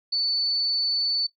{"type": "tone", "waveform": "sine", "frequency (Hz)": 4489, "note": "C#8", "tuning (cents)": 21, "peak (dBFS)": -21, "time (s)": [0.12, 1.27], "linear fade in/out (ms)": 10, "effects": ["noise-tail reverb RT60 0.1 s tail -17 dB re dry"]}